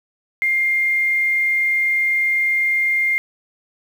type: tone with quantisation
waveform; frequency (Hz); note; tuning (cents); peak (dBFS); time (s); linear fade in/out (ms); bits
sine; 2112; C7; +16; -15; 0.42-3.18; 0; 7
effects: none